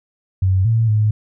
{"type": "tone with pitch steps", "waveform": "sine", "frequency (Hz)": [94.3, 113.4, 107], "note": ["F#2", "A#2", "A2"], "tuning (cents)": [33, -47, -48], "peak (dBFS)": -12, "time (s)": [0.42, 1.11], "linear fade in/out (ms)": 5, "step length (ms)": 230, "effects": []}